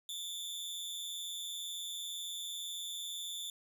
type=tone with amplitude modulation; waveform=sawtooth; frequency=3522 Hz; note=A7; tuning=1 cent sharp; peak=-33 dBFS; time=0.09-3.5 s; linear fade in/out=2 ms; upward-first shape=sine; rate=180 Hz; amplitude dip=75%; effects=none